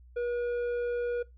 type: tone with tanh clipping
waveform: sine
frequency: 481.6 Hz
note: B4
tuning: 44 cents flat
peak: -30 dBFS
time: 0.16-1.23 s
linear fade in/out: 10 ms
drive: 8 dB
effects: noise-tail reverb RT60 0.2 s tail -21 dB re dry + added 61 Hz sine -51 dBFS peak until 1.37 s